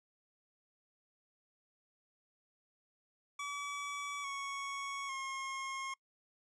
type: tone with pitch steps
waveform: 25% pulse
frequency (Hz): 1144 / 1109.5 / 1076.1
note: D6 / C#6 / C6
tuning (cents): -46 / +1 / +48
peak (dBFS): -35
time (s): 3.39-5.94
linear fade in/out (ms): 5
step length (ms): 850
effects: noise-tail reverb RT60 0.1 s tail -25 dB re dry + resampled to 22050 Hz